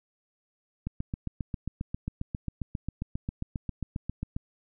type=click train; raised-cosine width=5 ms; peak=-19 dBFS; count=27; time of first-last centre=0.87-4.365 s; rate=7.44 Hz; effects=none